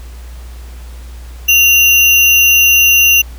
sine tone with sample-and-hold, 2776 Hz, F7, 11 cents flat, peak -5 dBFS, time 1.48-3.22 s, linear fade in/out 10 ms, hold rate 8820 Hz, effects added 60 Hz sine -27 dBFS peak until 3.38 s + pink hiss -41 dBFS RMS until 3.38 s

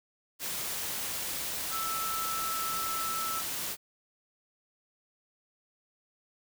sine tone in noise, 1318 Hz, E6, 1 cent flat, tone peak -33 dBFS, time 1.7-3.43 s, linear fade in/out 50 ms, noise white, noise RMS -35 dBFS, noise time 0.39-3.77 s, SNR -1 dB, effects none

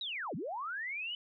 sine linear two-way sweep, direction down then up, 3951 to 130.81 to 3030 Hz, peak -36 dBFS, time 0.01-1.15 s, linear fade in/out 2 ms, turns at 0.35 s, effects none

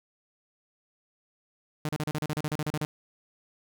sawtooth tone bursts, 151.8 Hz, D#3, 42 cents flat, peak -24 dBFS, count 14, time 1.85-2.85 s, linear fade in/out 0 ms, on 38 ms, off 36 ms, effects none

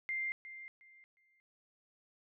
sine tone with echo, 2098 Hz, C7, 4 cents sharp, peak -34 dBFS, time 0.09-0.32 s, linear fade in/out 0 ms, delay 360 ms, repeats 3, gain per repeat -12 dB, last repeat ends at 1.4 s, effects none

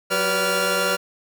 sawtooth tone cluster, 184.4 / 382.6 / 490.3 / 574 / 1389 Hz, F#3 / G4 / B4 / D5 / F6, -6 / -42 / -13 / -40 / -10 cents, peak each -28 / -26 / -22 / -21 / -19 dBFS, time 0.1-0.97 s, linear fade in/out 20 ms, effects none

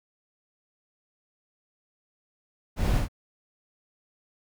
brown noise with echo, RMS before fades -25 dBFS, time 2.76-3.03 s, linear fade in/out 50 ms, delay 55 ms, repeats 1, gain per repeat -2 dB, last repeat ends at 3.085 s, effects none

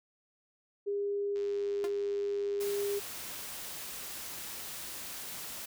sine tone, 404.5 Hz, G#4, 46 cents flat, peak -30 dBFS, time 0.86-3 s, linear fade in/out 20 ms
click train, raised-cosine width 0.2 ms, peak -36 dBFS, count 202, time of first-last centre 1.36-3.422 s, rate 97.5 Hz
sawtooth tone with exponential decay, 347.5 Hz, F4, 9 cents flat, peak -30 dBFS, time 1.84-1.94 s, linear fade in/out 1 ms, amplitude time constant 20 ms
white noise, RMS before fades -42 dBFS, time 2.6-5.66 s, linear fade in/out 10 ms
effects none

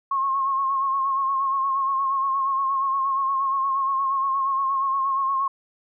sine tone with vibrato, 1082 Hz, C#6, 42 cents flat, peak -20 dBFS, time 0.11-5.48 s, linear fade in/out 5 ms, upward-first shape sine, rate 8.5 Hz, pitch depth 41 cents each way, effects none

